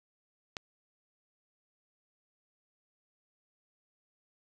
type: click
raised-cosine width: 0.2 ms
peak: -19 dBFS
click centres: 0.568 s
effects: none